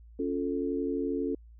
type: chord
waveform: sine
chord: Db augmented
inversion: none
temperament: equal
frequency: 277.2 / 349.2 / 440 Hz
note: Db4 / F4 / A4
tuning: 0 / 0 / 0 cents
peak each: -31 / -34 / -33 dBFS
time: 0.19-1.35 s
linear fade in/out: 5 ms
effects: added 57 Hz sine -49 dBFS peak until 1.59 s